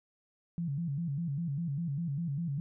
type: tone with vibrato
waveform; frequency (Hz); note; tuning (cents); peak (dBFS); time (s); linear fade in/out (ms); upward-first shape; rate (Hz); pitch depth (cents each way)
sine; 154.3; D#3; -14; -31; 0.58-2.6; 0; square; 5; 170
effects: none